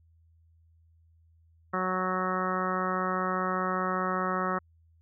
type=harmonic tone; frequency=185 Hz; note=F#3; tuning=in tune; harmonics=1 / 2 / 3 / 4 / 5 / 6 / 7 / 8 / 9 / 10; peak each=-34 / -36 / -36 / -38 / -41 / -33 / -32 / -41 / -44 / -40 dBFS; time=1.73-4.59 s; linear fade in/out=10 ms; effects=added 82 Hz sine -59 dBFS peak until 5.01 s